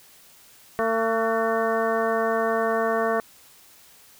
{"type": "harmonic tone with a mistuned harmonic", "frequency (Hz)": 225.5, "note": "A3", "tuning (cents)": 43, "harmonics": [1, 2, 3, 4, 5, 6, 7, 8], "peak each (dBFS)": [-31, -25, -25, -36, -28, -37, -33, -33], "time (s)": [0.79, 3.2], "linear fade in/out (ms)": 0, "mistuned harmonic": 7, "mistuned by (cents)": -87, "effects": ["white hiss -52 dBFS RMS until 4.19 s"]}